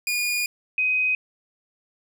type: tone pair in turn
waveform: sawtooth / sine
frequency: 2439 / 2513 Hz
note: D#7 / D#7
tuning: -35 / +17 cents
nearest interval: minor second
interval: 52 cents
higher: second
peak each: -19 dBFS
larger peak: neither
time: 0.07-0.46 / 0.78-1.15 s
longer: first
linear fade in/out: 2 ms
effects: none